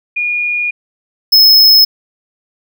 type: tone pair in turn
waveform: sine / square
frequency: 2437 / 5182 Hz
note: D#7 / E8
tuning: -37 / -30 cents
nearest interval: octave + minor second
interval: 1307 cents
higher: second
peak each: -13 / -4 dBFS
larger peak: second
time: 0.16-0.71 / 1.32-1.85 s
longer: first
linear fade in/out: 10 ms
effects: none